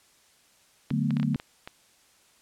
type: clicks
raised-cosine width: 0.3 ms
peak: -22 dBFS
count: 8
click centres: 0.905 / 1.107 / 1.169 / 1.199 / 1.23 / 1.346 / 1.399 / 1.675 s
type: chord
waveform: sine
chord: B minor seventh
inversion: first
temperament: equal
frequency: 146.83 / 185 / 220 / 246.9 Hz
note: D3 / F#3 / A3 / B3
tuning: 0 / 0 / 0 / 0 cents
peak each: -27 / -32 / -28 / -30 dBFS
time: 0.91-1.36 s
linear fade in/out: 2 ms
effects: white hiss -61 dBFS RMS until 2.41 s + low-pass 10000 Hz 12 dB/octave